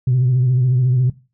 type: tone with vibrato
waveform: sine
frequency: 126.7 Hz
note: B2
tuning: 45 cents sharp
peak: -11 dBFS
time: 0.07-1.1 s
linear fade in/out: 5 ms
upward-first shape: sine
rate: 14 Hz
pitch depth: 63 cents each way
effects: noise-tail reverb RT60 0.3 s tail -18 dB re dry + tanh soft clip ceiling -9 dBFS